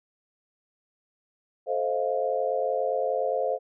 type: chord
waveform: sine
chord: F dominant seventh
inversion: first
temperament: just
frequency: 436.5 / 523.8 / 628.6 / 698.5 Hz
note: A4 / C5 / Eb5 / F5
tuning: -14 / +2 / +18 / 0 cents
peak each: -31 / -27 / -31 / -30 dBFS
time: 1.66-3.59 s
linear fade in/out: 50 ms
effects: none